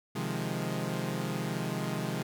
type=chord; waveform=sawtooth; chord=F minor seventh; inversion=second; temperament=equal; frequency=130.81 / 155.56 / 174.61 / 207.7 Hz; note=C3 / Eb3 / F3 / Ab3; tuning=0 / 0 / 0 / 0 cents; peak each=-33 dBFS; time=0.15-2.23 s; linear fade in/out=10 ms; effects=none